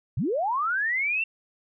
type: linear sweep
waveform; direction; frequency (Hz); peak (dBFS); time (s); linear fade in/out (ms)
sine; up; 89.4 to 2733; -23; 0.17-1.24; 5
effects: none